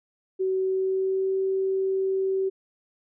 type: tone with pitch glide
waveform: sine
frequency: 377.8 to 383.3 Hz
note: F#4 to G4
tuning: +36 to -39 cents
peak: -22 dBFS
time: 0.39-2.5 s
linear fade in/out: 20 ms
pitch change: +25 cents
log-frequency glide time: 0.58-1.37 s
effects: none